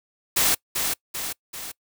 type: noise with echo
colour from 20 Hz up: white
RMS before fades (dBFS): -20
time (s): 0.36-0.55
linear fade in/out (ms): 10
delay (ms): 390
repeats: 3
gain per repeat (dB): -5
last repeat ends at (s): 1.72
effects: noise-tail reverb RT60 0.1 s tail -25 dB re dry